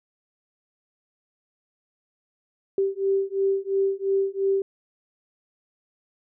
sine beating tone pair, 389 / 391.9 Hz, G4 / G4, -13 / 0 cents, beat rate 2.9 Hz, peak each -24 dBFS, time 2.78-4.62 s, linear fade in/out 2 ms, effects none

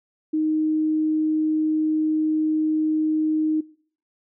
sine tone, 311.1 Hz, D#4, in tune, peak -19 dBFS, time 0.33-3.61 s, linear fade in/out 10 ms, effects noise-tail reverb RT60 0.5 s tail -21 dB re dry

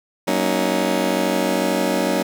20% pulse chord, D# minor seventh, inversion first, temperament just, 186.68 / 233.3 / 280 / 311.1 Hz, F#3 / A#3 / C#4 / D#4, +16 / +2 / +18 / 0 cents, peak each -19 dBFS, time 0.27-2.23 s, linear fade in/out 10 ms, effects none

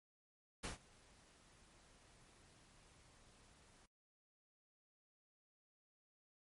pink noise with ADSR envelope, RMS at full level -43 dBFS, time 0.63-3.86 s, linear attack 15 ms, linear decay 130 ms, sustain -24 dB, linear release 6 ms, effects noise-tail reverb RT60 0.1 s tail -21 dB re dry + MP3 48 kbps

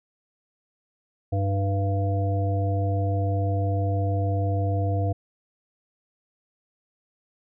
harmonic tone with a mistuned harmonic, 98.1 Hz, G2, 2 cents sharp, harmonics 1 / 3 / 5 / 7, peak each -22 / -33 / -33 / -31 dBFS, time 1.32-5.13 s, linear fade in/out 10 ms, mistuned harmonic 3, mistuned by +36 cents, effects none

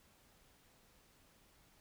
silence, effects pink hiss -68 dBFS RMS until 1.8 s

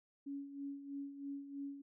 sine tone with tremolo, 280 Hz, C#4, 18 cents sharp, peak -40 dBFS, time 0.26-1.82 s, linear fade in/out 10 ms, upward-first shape sine, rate 3.1 Hz, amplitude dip 65%, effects none

